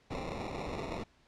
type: noise with sample-and-hold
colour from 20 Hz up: blue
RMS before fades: -39 dBFS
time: 0.1-1.04 s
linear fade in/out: 10 ms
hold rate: 1575 Hz
effects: pink hiss -66 dBFS RMS until 1.27 s + low-pass 5000 Hz 12 dB/octave